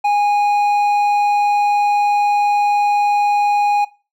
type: tone with hard clipping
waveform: sine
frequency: 823 Hz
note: G#5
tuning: 16 cents flat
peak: -14 dBFS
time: 0.04-3.85 s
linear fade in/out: 10 ms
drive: 6 dB
effects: noise-tail reverb RT60 0.3 s tail -20 dB re dry